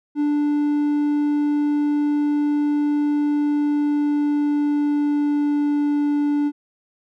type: tone with pitch glide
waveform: triangle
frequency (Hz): 293.7 to 291.5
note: D4 to D4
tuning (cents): 0 to -13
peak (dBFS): -15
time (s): 0.15-6.52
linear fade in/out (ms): 50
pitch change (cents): -13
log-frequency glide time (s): 3.22-6.19
effects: none